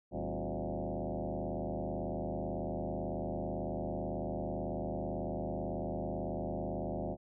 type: tone with frequency modulation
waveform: sine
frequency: 209.7 Hz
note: G#3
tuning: 17 cents sharp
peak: -34 dBFS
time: 0.11-7.17 s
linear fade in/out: 50 ms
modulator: 78.1 Hz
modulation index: 6.5
effects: none